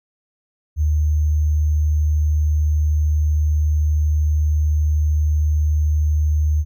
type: tone with sample-and-hold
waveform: sine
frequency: 76.1 Hz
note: D#2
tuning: 38 cents flat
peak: -14 dBFS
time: 0.76-6.65 s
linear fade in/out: 50 ms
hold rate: 6300 Hz
effects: none